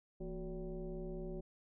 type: tone with frequency modulation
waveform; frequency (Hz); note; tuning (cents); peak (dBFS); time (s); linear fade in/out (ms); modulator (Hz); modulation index
sine; 168.8; E3; +41; -40; 0.2-1.41; 10; 201; 1.6
effects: none